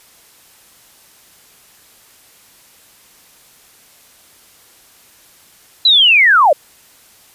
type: linear sweep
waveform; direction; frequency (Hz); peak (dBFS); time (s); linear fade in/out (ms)
sine; down; 4040 to 524; -6; 5.85-6.53; 5
effects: white hiss -47 dBFS RMS until 7.34 s + resampled to 32000 Hz